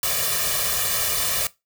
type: noise with comb filter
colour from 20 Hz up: white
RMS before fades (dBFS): -23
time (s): 0.03-1.47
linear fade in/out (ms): 2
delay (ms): 1.7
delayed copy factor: +0.9
effects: noise-tail reverb RT60 0.2 s tail -19 dB re dry